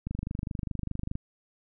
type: click train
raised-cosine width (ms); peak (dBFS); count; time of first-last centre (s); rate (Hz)
5; -20; 28; 0.07-1.154; 24.9
effects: none